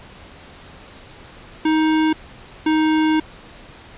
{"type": "tone pair in turn", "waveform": "square", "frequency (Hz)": [313.7, 312.5], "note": ["D#4", "D#4"], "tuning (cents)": [14, 8], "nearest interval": "unison", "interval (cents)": 6, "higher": "first", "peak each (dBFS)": -15, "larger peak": "neither", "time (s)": [[1.65, 2.13], [2.66, 3.2]], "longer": "second", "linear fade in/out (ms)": 5, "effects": ["pink hiss -42 dBFS RMS until 3.97 s", "resampled to 8000 Hz"]}